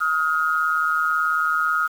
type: tone pair together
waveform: sine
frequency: 1263.7 / 1422 Hz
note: D#6 / F6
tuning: +26 / +31 cents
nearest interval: major second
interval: 205 cents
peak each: -21 dBFS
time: 0-1.88 s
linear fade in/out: 20 ms
effects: 7-bit